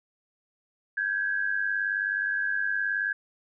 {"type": "tone pair together", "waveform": "sine", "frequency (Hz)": [1569, 1668.1], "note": ["G6", "G#6"], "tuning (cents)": [1, 7], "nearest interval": "minor second", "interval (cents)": 106, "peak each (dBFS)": -28, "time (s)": [0.97, 3.13], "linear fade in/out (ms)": 5, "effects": []}